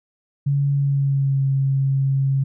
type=tone with pitch glide; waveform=sine; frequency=140.9 to 136.02 Hz; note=C#3 to C#3; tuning=+29 to -32 cents; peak=-16 dBFS; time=0.46-2.44 s; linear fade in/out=10 ms; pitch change=-61 cents; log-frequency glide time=0.73-1.44 s; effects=none